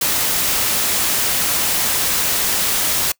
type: noise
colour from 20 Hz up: white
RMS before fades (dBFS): -18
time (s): 0.01-3.12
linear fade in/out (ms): 5
effects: noise-tail reverb RT60 0.1 s tail -24 dB re dry